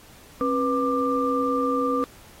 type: tone cluster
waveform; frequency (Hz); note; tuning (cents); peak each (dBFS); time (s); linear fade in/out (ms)
sine; 269.7 / 490.8 / 1187; C#4 / B4 / D6; -47 / -11 / +18; -25; 0.41-2.04; 0
effects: pink hiss -50 dBFS RMS until 2.4 s + AAC 48 kbps